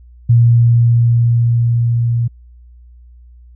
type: tone with level ramp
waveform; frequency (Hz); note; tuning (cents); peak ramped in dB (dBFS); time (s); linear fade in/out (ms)
sine; 118; A#2; +22; -5 to -12; 0.29-2.28; 10
effects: added 60 Hz sine -38 dBFS peak until 3.55 s